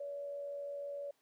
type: tone with frequency modulation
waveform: sine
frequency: 570 Hz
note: C#5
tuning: 48 cents sharp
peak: -39 dBFS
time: 0-1.11 s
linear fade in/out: 5 ms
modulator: 86 Hz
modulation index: 0.25
effects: pink hiss -75 dBFS RMS until 1.21 s + high-pass 300 Hz 12 dB/octave